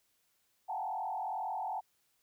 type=tone with frequency modulation; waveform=sine; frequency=812 Hz; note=G#5; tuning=39 cents flat; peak=-34 dBFS; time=0.68-1.81 s; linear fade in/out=20 ms; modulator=42.2 Hz; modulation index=2.3; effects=white hiss -75 dBFS RMS until 2.22 s